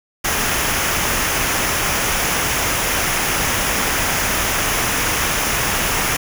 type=noise with comb filter; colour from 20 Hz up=pink; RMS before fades=-19 dBFS; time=0.24-6.17 s; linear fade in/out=10 ms; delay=0.24 ms; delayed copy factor=-0.5; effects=none